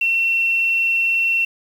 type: tone with quantisation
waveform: sine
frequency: 2711 Hz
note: E7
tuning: 48 cents sharp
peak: -15 dBFS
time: 0.01-1.45 s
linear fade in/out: 5 ms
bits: 7
effects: none